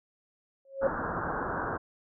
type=tone with exponential growth; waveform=sine; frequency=543 Hz; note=C#5; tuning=36 cents flat; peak=-19 dBFS; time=0.65-0.87 s; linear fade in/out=2 ms; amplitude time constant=46 ms
type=low-pass noise; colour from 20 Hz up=white; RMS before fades=-33 dBFS; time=0.81-1.78 s; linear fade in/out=20 ms; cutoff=1600 Hz; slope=96 dB/octave
effects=none